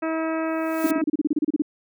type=harmonic tone; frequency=321.7 Hz; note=E4; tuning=42 cents flat; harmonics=1 / 2 / 3 / 4 / 5 / 6 / 7 / 8; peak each=-25 / -28 / -36 / -33 / -37 / -41 / -43 / -41 dBFS; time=0.02-1.02 s; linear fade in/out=10 ms
type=noise with exponential growth; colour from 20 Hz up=blue; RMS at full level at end=-31 dBFS; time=0.45-0.91 s; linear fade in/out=2 ms; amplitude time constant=100 ms
type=tone bursts; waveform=sine; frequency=301.3 Hz; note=D4; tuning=44 cents sharp; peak=-17 dBFS; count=14; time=0.84-1.621 s; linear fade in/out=5 ms; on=27 ms; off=31 ms
effects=none